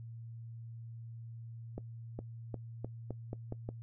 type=accelerating click train; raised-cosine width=2 ms; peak=-26 dBFS; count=8; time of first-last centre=1.78-3.69 s; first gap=410 ms; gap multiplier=0.86; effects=noise-tail reverb RT60 0.1 s tail -20 dB re dry + added 115 Hz sine -44 dBFS peak until 3.82 s